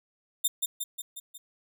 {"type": "tone with echo", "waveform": "5% pulse", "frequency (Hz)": 3613, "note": "A7", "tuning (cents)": 45, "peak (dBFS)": -14, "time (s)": [0.44, 0.48], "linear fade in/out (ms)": 10, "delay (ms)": 180, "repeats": 5, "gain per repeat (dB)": -4, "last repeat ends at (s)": 1.38, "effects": []}